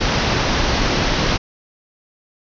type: low-pass noise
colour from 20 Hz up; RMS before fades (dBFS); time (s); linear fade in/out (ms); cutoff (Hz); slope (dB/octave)
pink; -18; 0-1.38; 20; 6000; 96
effects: none